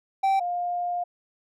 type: tone pair in turn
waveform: triangle / sine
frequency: 777 / 706.3 Hz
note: G5 / F5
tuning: -16 / +19 cents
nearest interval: major second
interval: 165 cents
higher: first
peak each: -17 / -25 dBFS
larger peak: first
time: 0.23-0.4 / 0.4-1.04 s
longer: second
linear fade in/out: 10 ms
effects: none